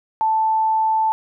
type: tone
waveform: sine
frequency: 880 Hz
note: A5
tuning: in tune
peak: -15 dBFS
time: 0.21-1.12 s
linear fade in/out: 0 ms
effects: none